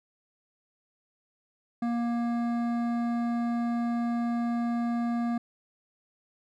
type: tone with hard clipping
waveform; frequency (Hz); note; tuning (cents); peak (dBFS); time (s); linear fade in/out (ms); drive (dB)
sine; 236.1; A#3; +22; -28; 1.82-5.38; 5; 12
effects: none